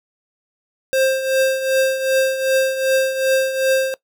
square tone with tremolo, 529 Hz, C5, 19 cents sharp, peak -13 dBFS, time 0.93-3.94 s, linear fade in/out 0 ms, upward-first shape triangle, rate 2.6 Hz, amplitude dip 70%, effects noise-tail reverb RT60 0.1 s tail -20 dB re dry

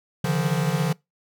square tone cluster, 142 / 155.7 / 173.5 Hz, C#3 / D#3 / F3, +42 / +2 / -11 cents, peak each -26 dBFS, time 0.24-0.93 s, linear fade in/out 5 ms, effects noise-tail reverb RT60 0.2 s tail -24 dB re dry

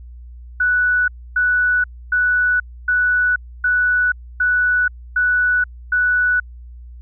sine tone bursts, 1480 Hz, F#6, in tune, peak -13 dBFS, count 8, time 0.6-6.4 s, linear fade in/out 5 ms, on 480 ms, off 280 ms, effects added 60 Hz sine -34 dBFS peak until 7.01 s

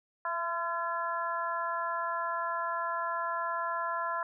harmonic tone with a mistuned harmonic, 340.4 Hz, F4, 44 cents flat, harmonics 2 / 3 / 4 / 5, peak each -38 / -33 / -36 / -39 dBFS, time 0.25-4.23 s, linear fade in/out 2 ms, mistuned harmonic 2, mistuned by -26 cents, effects none

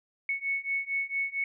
sine beating tone pair, 2209 / 2213.4 Hz, C#7 / C#7, -7 / -3 cents, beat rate 4.4 Hz, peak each -32 / -31 dBFS, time 0.29-1.44 s, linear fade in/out 2 ms, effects none

